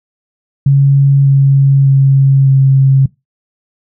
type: tone with pitch steps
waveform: sine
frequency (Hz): 138.8 / 137.52 / 136.26 / 135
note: C#3 / C#3 / C#3 / C#3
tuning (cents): +3 / -13 / -29 / -45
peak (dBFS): -4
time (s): 0.66-3.06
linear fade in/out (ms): 5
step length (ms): 600
effects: noise-tail reverb RT60 0.2 s tail -21 dB re dry